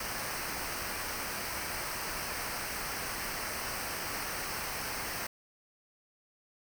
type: noise with comb filter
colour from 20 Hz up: pink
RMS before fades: -37 dBFS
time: 0-5.27 s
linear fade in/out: 5 ms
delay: 0.28 ms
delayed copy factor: -0.65
effects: none